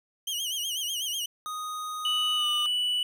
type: tone with vibrato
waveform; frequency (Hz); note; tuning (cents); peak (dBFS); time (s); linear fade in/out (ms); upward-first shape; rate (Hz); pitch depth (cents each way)
sawtooth; 3049; G7; -49; -26; 0.27-1.26; 5; sine; 8.1; 110
type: tone with pitch glide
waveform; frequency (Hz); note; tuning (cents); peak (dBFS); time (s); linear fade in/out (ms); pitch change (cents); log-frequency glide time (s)
square; 1244.5 to 1203.5; D#6 to D6; 0 to +42; -33; 1.46-2.66; 0; -58; 2.35-2.47
type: tone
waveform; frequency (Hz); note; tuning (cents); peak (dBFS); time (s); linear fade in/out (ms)
triangle; 2960; F#7; 0; -23; 2.05-3.03; 2
effects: none